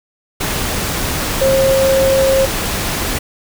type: tone in noise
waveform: sine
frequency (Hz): 536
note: C5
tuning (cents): +42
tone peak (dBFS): -10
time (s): 1.41-2.46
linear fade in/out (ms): 10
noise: pink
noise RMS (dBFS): -19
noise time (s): 0.4-3.19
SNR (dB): +6
effects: none